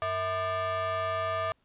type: ring-modulated tone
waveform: square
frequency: 277 Hz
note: C#4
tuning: 1 cent flat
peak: -26 dBFS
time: 0.02-1.52 s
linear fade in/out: 0 ms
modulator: 926 Hz
effects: pink hiss -71 dBFS RMS until 1.64 s + resampled to 8000 Hz